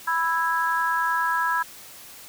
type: chord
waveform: sine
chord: E major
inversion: second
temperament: just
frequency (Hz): 988.9 / 1318.5 / 1648.1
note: B5 / E6 / G#6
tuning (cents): +2 / 0 / -14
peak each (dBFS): -24 / -27 / -25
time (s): 0.07-1.63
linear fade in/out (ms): 10
effects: white hiss -44 dBFS RMS until 2.28 s